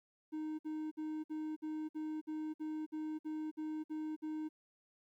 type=tone bursts; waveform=triangle; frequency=310 Hz; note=D#4; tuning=6 cents flat; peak=-36 dBFS; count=13; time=0.32-4.49 s; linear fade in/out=20 ms; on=270 ms; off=55 ms; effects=13-bit